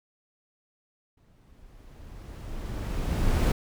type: noise with exponential growth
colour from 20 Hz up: brown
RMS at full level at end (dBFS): -20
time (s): 1.17-3.52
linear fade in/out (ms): 5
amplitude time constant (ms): 510
effects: none

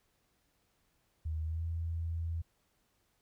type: tone with pitch glide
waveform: sine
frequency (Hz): 78.9 to 82.87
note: D#2 to E2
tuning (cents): +25 to +10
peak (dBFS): -33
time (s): 1.25-2.42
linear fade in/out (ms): 10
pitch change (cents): +85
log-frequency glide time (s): 1.44-1.64
effects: pink hiss -75 dBFS RMS until 3.21 s

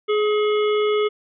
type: harmonic tone with a mistuned harmonic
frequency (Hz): 421.6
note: G#4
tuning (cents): +26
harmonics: 1 / 3 / 5 / 7 / 8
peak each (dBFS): -17 / -27 / -31 / -34 / -35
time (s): 0.08-1.09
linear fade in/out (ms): 20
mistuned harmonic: 5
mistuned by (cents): +33
effects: none

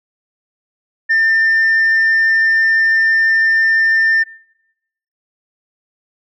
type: tone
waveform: sine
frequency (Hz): 1797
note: A6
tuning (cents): +36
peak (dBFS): -8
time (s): 1.09-4.24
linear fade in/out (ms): 20
effects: noise-tail reverb RT60 0.9 s tail -24 dB re dry + tanh soft clip ceiling -8 dBFS

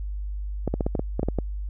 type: clicks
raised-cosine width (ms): 2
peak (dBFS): -11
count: 10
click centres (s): 0.677 / 0.74 / 0.808 / 0.865 / 0.952 / 0.994 / 1.195 / 1.231 / 1.286 / 1.387
effects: added 50 Hz sine -28 dBFS peak until 1.69 s

